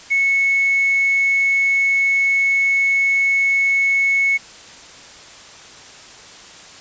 triangle tone with hard clipping, 2202 Hz, C#7, 12 cents flat, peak -14 dBFS, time 0.1-4.38 s, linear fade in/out 20 ms, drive 4 dB, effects white hiss -40 dBFS RMS until 6.8 s + resampled to 16000 Hz

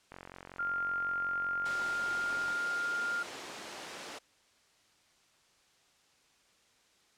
click train, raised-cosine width 0.5 ms, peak -31 dBFS, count 110, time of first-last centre 0.12-2.526 s, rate 45.3 Hz
sine tone with pitch glide, 1396.9 to 1405 Hz, F6 to F6, 0 to +10 cents, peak -31 dBFS, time 0.59-3.23 s, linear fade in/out 5 ms, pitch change +10 cents, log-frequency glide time 1.31-2.32 s
pink high-pass noise, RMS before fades -44 dBFS, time 1.65-4.19 s, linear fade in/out 10 ms, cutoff 330 Hz, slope 12 dB/octave
effects white hiss -67 dBFS RMS until 7.17 s + low-pass 7000 Hz 12 dB/octave

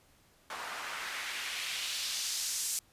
white noise with band-pass filter sweep, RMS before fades -37 dBFS, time 0.5-2.79 s, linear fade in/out 2 ms, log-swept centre 970 to 7800 Hz, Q 1.3, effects pink hiss -65 dBFS RMS until 2.92 s + resampled to 32000 Hz

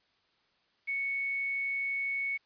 sine tone with quantisation, 2217 Hz, C#7, in tune, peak -30 dBFS, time 0.87-2.38 s, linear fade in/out 20 ms, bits 8, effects white hiss -71 dBFS RMS until 2.45 s + resampled to 11025 Hz

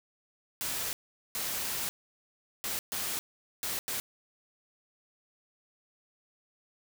white noise bursts at uneven times, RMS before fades -34 dBFS, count 6, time 0.61-0.93 / 1.35-1.89 / 2.64-2.79 / 2.92-3.19 / 3.63-3.79 / 3.88-4 s, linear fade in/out 0 ms, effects none

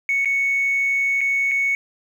sine tone with dropouts, 2217 Hz, C#7, in tune, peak -16 dBFS, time 0.09-1.75 s, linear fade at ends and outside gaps 1 ms, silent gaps 0.248-0.256 / 1.208-1.213 / 1.513-1.516 s, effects tanh soft clip ceiling -13 dBFS + 8-bit

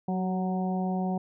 harmonic tone with a mistuned harmonic, 185.3 Hz, F#3, 3 cents sharp, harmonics 1 / 2 / 3 / 4 / 5, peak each -27 / -37 / -40 / -34 / -43 dBFS, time 0.08-1.18 s, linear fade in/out 5 ms, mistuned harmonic 2, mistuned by +25 cents, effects none

